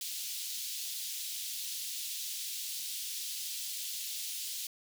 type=high-pass noise; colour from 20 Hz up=pink; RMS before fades=-39 dBFS; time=0.01-4.67 s; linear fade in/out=2 ms; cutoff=3300 Hz; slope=24 dB/octave; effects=none